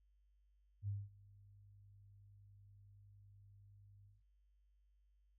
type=tone with ADSR envelope; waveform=sine; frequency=100.7 Hz; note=G2; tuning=47 cents sharp; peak=-37 dBFS; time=0.82-4.23 s; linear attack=60 ms; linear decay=210 ms; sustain=-24 dB; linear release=180 ms; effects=added 50 Hz sine -70 dBFS peak until 5.38 s